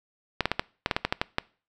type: clicks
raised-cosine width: 0.3 ms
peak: -7 dBFS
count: 11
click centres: 0.407 / 0.456 / 0.516 / 0.595 / 0.861 / 0.912 / 0.965 / 1.05 / 1.125 / 1.215 / 1.384 s
effects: noise-tail reverb RT60 0.4 s tail -23 dB re dry